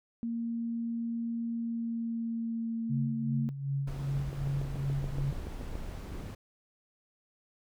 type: tone with pitch glide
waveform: sine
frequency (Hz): 231.9 to 226.6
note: A#3 to A#3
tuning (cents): -9 to -49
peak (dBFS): -31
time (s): 0.23-3.49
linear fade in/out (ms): 0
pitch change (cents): -40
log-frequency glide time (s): 1.51-3.26
type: tone with tremolo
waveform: sine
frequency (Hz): 138.59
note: C#3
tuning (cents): 0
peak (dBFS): -28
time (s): 2.89-5.32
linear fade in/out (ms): 20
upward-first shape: sine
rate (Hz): 2.6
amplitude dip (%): 65
type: noise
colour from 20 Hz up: brown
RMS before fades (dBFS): -39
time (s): 3.87-6.35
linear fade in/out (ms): 5
type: click train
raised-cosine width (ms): 2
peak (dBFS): -28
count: 11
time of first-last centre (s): 4.33-5.755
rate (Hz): 7.02
effects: none